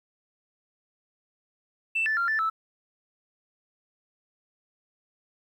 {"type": "tone with pitch steps", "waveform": "sine", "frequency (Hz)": [2664, 1757, 1385, 1761, 1312], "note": ["E7", "A6", "F6", "A6", "E6"], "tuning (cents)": [18, -3, -15, 1, -9], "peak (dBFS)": -22, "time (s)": [1.95, 2.5], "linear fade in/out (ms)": 10, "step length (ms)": 110, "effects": ["tanh soft clip ceiling -19 dBFS", "10-bit"]}